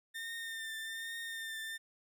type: tone with vibrato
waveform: 30% pulse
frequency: 1810 Hz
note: A6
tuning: 48 cents sharp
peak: -37 dBFS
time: 0.14-1.78 s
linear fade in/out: 20 ms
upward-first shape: triangle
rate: 1.2 Hz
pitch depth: 32 cents each way
effects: none